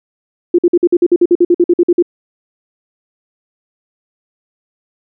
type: tone bursts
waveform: sine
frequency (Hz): 349.2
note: F4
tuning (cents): 0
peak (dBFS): -5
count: 16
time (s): 0.54-2.025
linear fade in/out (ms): 5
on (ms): 45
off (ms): 51
effects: none